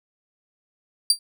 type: tone with exponential decay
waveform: 30% pulse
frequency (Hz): 4699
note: D8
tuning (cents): 0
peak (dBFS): -7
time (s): 1.1-1.19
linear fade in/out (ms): 2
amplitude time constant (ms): 18
effects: none